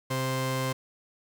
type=tone pair together; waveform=sawtooth; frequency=130.82 / 523.3 Hz; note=C3 / C5; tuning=0 / 0 cents; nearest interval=2 octaves; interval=2400 cents; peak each=-25 / -26 dBFS; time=0.1-0.73 s; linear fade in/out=10 ms; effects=none